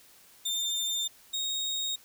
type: tone pair in turn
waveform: 30% pulse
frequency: 3603 / 3747 Hz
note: A7 / A#7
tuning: +40 / +8 cents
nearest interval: minor second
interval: 68 cents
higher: second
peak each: -26 / -27 dBFS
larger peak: first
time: 0.45-1.08 / 1.33-1.96 s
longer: neither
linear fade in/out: 10 ms
effects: white hiss -57 dBFS RMS until 2.04 s